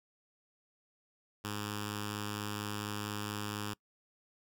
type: tone with notch filter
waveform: 5% pulse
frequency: 104.3 Hz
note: G#2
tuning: 8 cents sharp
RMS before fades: -39 dBFS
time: 1.44-3.74 s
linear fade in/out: 10 ms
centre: 630 Hz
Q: 0.78
effects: noise-tail reverb RT60 0.1 s tail -24 dB re dry